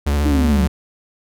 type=tone with vibrato; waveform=45% pulse; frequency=72.5 Hz; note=D2; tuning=22 cents flat; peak=-15 dBFS; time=0.06-0.68 s; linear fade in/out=10 ms; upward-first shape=square; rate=14 Hz; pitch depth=39 cents each way
type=linear sweep; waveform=sine; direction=down; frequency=307.9 to 170 Hz; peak=-16 dBFS; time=0.25-0.67 s; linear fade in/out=10 ms
effects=none